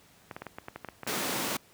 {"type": "clicks", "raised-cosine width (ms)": 0.5, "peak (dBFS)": -23, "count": 11, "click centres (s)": [0.312, 0.365, 0.42, 0.467, 0.585, 0.684, 0.76, 0.847, 0.887, 1.033, 1.067]}
{"type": "high-pass noise", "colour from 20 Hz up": "pink", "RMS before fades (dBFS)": -32, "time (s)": [1.07, 1.57], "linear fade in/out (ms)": 5, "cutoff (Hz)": 210, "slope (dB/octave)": 12}
{"effects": ["pink hiss -59 dBFS RMS until 1.73 s", "high-pass 80 Hz 12 dB/octave"]}